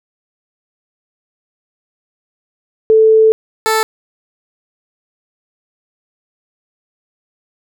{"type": "tone pair in turn", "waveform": ["sine", "15% pulse"], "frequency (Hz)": [440, 440], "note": ["A4", "A4"], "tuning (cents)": [0, 0], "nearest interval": "unison", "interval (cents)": 0, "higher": "neither", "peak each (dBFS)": -5, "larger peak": "neither", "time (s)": [[2.9, 3.32], [3.66, 3.83]], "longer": "first", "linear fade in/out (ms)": 0, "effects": []}